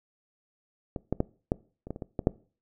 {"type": "clicks", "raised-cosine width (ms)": 2, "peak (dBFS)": [-19, -13, -11, -11, -27, -20, -26, -21, -16, -7], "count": 10, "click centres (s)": [0.962, 1.126, 1.204, 1.519, 1.87, 1.906, 1.961, 2.022, 2.192, 2.271], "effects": ["noise-tail reverb RT60 0.4 s tail -22 dB re dry"]}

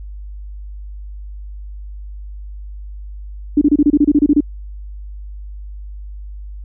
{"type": "tone bursts", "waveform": "sine", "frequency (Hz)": 293.1, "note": "D4", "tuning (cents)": -3, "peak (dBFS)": -7, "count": 12, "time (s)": [3.57, 4.406], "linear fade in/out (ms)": 5, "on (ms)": 44, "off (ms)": 28, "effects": ["added 50 Hz sine -28 dBFS peak until 6.64 s"]}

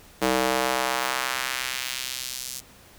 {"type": "tone with high-pass filter sweep", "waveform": "square", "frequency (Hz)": 64.2, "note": "C2", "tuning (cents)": -32, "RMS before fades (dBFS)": -27, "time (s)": [0.21, 2.61], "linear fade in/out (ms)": 20, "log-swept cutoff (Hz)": [340, 6400], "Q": 0.98, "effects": ["pink hiss -51 dBFS RMS until 2.98 s"]}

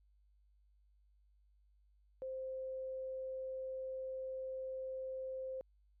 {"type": "tone", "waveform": "sine", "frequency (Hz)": 523.3, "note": "C5", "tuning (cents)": 0, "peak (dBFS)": -40, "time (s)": [2.22, 5.61], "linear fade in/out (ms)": 0, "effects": ["added 50 Hz sine -67 dBFS peak until 6 s"]}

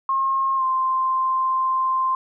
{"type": "tone with pitch glide", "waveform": "sine", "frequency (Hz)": [1074, 1045.8], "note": ["C6", "C6"], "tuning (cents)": [45, -1], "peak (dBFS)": -18, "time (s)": [0.09, 2.15], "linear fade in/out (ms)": 2, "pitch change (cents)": -46, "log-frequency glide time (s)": [0.56, 0.63], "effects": []}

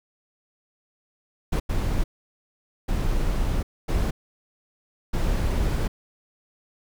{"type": "noise bursts at uneven times", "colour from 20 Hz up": "brown", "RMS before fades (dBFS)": -23, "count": 5, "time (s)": [[1.52, 1.6], [1.69, 2.04], [2.88, 3.63], [3.88, 4.11], [5.13, 5.88]], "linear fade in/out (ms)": 10, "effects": []}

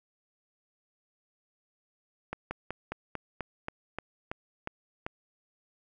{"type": "slowing click train", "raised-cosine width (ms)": 0.5, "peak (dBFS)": -19, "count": 11, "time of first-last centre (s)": [2.33, 5.065], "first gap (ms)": 180, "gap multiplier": 1.09, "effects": []}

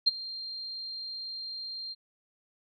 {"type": "tone with ADSR envelope", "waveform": "sine", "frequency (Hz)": 4186, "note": "C8", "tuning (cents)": 0, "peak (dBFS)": -17, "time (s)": [0.06, 1.95], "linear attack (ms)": 17, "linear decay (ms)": 22, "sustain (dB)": -19, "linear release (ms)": 31, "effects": []}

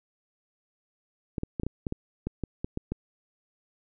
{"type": "clicks", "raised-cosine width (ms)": 3, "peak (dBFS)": -17, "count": 12, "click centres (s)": [1.382, 1.434, 1.598, 1.634, 1.666, 1.868, 1.924, 2.27, 2.437, 2.645, 2.774, 2.92], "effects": []}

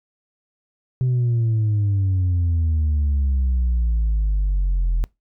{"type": "exponential sweep", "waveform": "sine", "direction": "down", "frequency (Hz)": [129.2, 41.2], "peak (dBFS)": -14, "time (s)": [1.01, 5.04], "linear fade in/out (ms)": 0, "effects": ["noise-tail reverb RT60 0.2 s tail -26 dB re dry", "tanh soft clip ceiling -15 dBFS"]}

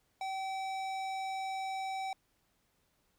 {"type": "tone with hard clipping", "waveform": "sine", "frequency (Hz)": 768, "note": "G5", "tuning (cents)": -36, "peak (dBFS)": -37, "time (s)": [0.21, 2.13], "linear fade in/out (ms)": 2, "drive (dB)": 15, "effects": ["pink hiss -75 dBFS RMS until 3.18 s"]}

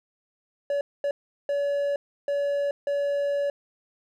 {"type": "tone bursts at uneven times", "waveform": "triangle", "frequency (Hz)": 569, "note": "C#5", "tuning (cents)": 45, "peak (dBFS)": -21, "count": 5, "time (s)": [[0.7, 0.81], [1.04, 1.11], [1.49, 1.96], [2.28, 2.71], [2.87, 3.5]], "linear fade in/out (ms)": 2, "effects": []}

